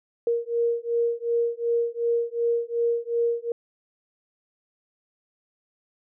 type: beating tone pair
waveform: sine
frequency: 467.6 / 470.3 Hz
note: A#4 / A#4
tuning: +5 / +15 cents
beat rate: 2.7 Hz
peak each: -25 dBFS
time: 0.27-3.52 s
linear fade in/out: 2 ms
effects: none